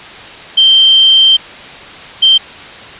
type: tone bursts at uneven times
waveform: sine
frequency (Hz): 3136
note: G7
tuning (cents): 0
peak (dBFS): -3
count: 2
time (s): 0.57-1.37 / 2.22-2.38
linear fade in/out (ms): 10
effects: white hiss -30 dBFS RMS until 2.99 s + resampled to 8000 Hz